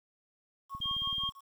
sine tone with tremolo, 1100 Hz, C#6, 14 cents flat, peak -36 dBFS, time 0.69-1.41 s, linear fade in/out 50 ms, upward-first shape sine, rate 5.8 Hz, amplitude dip 100%
click train, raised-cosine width 5 ms, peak -35 dBFS, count 11, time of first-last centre 0.75-1.291 s, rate 18.5 Hz
sine tone, 3208 Hz, G7, 39 cents sharp, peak -31 dBFS, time 0.81-1.3 s, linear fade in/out 10 ms
effects 10-bit

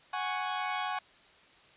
sawtooth chord, F# suspended second, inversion none, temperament equal, 740 / 830.6 / 1108.7 Hz, F#5 / G#5 / C#6, 0 / 0 / 0 cents, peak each -32 dBFS, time 0.13-0.99 s, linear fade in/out 5 ms, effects white hiss -59 dBFS RMS until 1.76 s + resampled to 8000 Hz

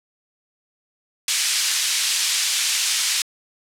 white band-pass noise, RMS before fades -21 dBFS, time 1.28-3.22 s, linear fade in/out 2 ms, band 2400 to 7300 Hz, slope 12 dB/octave, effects low-pass 12000 Hz 12 dB/octave

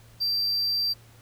triangle tone, 4699 Hz, D8, in tune, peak -22 dBFS, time 0.2-0.94 s, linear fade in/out 20 ms, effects added 114 Hz sine -52 dBFS peak until 1.21 s + pink hiss -56 dBFS RMS until 1.21 s

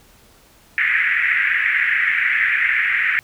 pink band-pass noise, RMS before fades -18 dBFS, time 0.78-3.19 s, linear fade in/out 0 ms, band 1700 to 2200 Hz, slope 48 dB/octave, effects pink hiss -51 dBFS RMS until 3.23 s

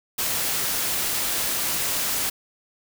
white noise, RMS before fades -25 dBFS, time 0.18-2.3 s, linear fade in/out 10 ms, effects none

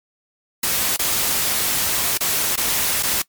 white noise with dropouts, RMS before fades -20 dBFS, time 0.63-3.22 s, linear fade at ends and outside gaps 5 ms, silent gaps 0.965-0.992 / 2.176-2.206 / 2.559-2.575 / 3.027-3.032 s, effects noise-tail reverb RT60 0.1 s tail -21 dB re dry + MP3 96 kbps

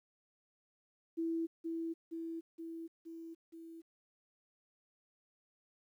sine tone with echo, 329.6 Hz, E4, in tune, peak -33 dBFS, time 1.17-1.47 s, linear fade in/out 20 ms, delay 470 ms, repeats 5, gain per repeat -3 dB, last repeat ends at 3.82 s, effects 12-bit

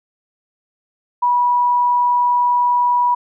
sine tone, 975 Hz, B5, 23 cents flat, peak -12 dBFS, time 1.22-3.15 s, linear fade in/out 10 ms, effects none

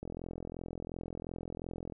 click train, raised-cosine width 2 ms, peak -27 dBFS, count 82, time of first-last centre 0.03-1.923 s, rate 42.8 Hz, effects none

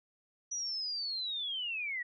sine linear sweep, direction down, 5900 to 1884 Hz, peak -34 dBFS, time 0.51-2.03 s, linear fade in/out 10 ms, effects none

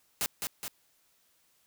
white noise with echo, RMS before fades -30 dBFS, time 0.21-0.26 s, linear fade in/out 0 ms, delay 210 ms, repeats 2, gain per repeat -4 dB, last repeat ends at 0.68 s, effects white hiss -69 dBFS RMS until 1.66 s

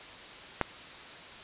click, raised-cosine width 0.5 ms, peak -10 dBFS, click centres 0.613 s, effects white hiss -46 dBFS RMS until 1.43 s + resampled to 8000 Hz

